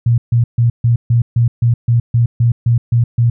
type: tone bursts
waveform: sine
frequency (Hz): 118.2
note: A#2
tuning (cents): +24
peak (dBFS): -8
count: 13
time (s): 0.06-3.3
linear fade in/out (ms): 5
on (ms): 120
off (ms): 140
effects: none